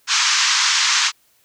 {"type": "band-pass noise", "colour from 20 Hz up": "white", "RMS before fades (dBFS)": -17, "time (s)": [0.07, 1.12], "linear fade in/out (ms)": 50, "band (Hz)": [960, 6700], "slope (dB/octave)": 48, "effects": ["white hiss -59 dBFS RMS until 1.44 s"]}